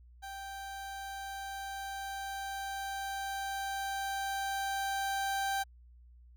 30% pulse tone with level ramp, 784 Hz, G5, in tune, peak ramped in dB -39 to -28 dBFS, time 0.22-5.64 s, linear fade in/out 20 ms, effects added 60 Hz sine -54 dBFS peak until 6.36 s

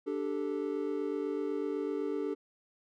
triangle chord, D suspended fourth, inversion none, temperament equal, 293.7 / 392 / 440 Hz, D4 / G4 / A4, 0 / 0 / 0 cents, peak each -34 dBFS, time 0.06-2.35 s, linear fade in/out 20 ms, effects none

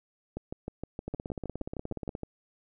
two click trains, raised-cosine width 2 ms, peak -22 / -22 dBFS, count 19 / 13, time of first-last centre 1.08-2.151 / 0.37-2.233 s, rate 16.8 / 6.44 Hz, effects none

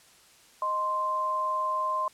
sine tone pair together, 621 / 1044.4 Hz, D#5 / C6, -3 / -3 cents, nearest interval major sixth, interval 900 cents, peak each -35 / -26 dBFS, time 0.62-2.08 s, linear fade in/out 2 ms, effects white hiss -57 dBFS RMS until 2.13 s + low-pass 10000 Hz 12 dB/octave

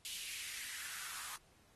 white noise with high-pass filter sweep, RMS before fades -45 dBFS, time 0.05-1.36 s, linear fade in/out 0 ms, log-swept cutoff 3000 to 1100 Hz, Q 2.6, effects pink hiss -69 dBFS RMS until 1.75 s + AAC 32 kbps

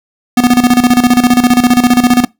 square tone with tremolo, 245.7 Hz, B3, 9 cents flat, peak -4 dBFS, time 0.37-2.25 s, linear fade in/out 5 ms, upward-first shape square, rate 15 Hz, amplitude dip 75%, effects noise-tail reverb RT60 0.2 s tail -24 dB re dry

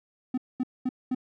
triangle tone bursts, 254.2 Hz, C4, 50 cents flat, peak -22 dBFS, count 4, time 0.34-1.148 s, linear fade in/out 5 ms, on 37 ms, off 220 ms, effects none

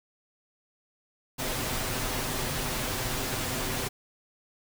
pink noise with comb filter, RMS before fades -31 dBFS, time 1.38-3.89 s, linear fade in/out 20 ms, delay 7.8 ms, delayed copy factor +0.5, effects none

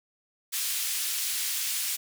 white band-pass noise, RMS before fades -30 dBFS, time 0.52-1.97 s, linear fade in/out 20 ms, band 2300 to 16000 Hz, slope 12 dB/octave, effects none

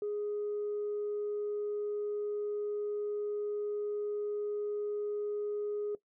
sine tone, 415.3 Hz, G#4, in tune, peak -31 dBFS, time 0.02-5.95 s, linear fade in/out 2 ms, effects noise-tail reverb RT60 0.1 s tail -18 dB re dry + tanh soft clip ceiling -29 dBFS

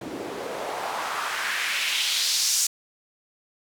white noise with band-pass filter sweep, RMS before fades -27 dBFS, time 0.01-2.67 s, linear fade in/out 5 ms, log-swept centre 280 to 6900 Hz, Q 1.9, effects none

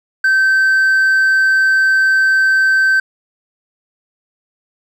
sine tone with hard clipping, 1549 Hz, G6, 21 cents flat, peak -10 dBFS, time 0.24-3 s, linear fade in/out 5 ms, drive 2 dB, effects none

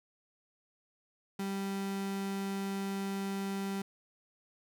35% pulse tone, 196 Hz, G3, in tune, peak -32 dBFS, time 1.39-3.82 s, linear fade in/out 5 ms, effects none

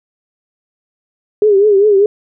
sine tone with vibrato, 407.6 Hz, G#4, 32 cents flat, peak -6 dBFS, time 1.42-2.06 s, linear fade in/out 2 ms, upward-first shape triangle, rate 5 Hz, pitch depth 110 cents each way, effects none

